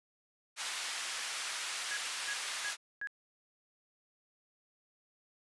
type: band-pass noise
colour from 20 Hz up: pink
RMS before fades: -39 dBFS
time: 0.56-2.77 s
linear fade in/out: 50 ms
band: 1500 to 10000 Hz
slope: 12 dB/octave
type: tone bursts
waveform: sine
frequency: 1661.2 Hz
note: G#6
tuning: in tune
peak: -36 dBFS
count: 4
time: 1.91-3.072 s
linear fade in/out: 0 ms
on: 58 ms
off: 310 ms
effects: resampled to 24000 Hz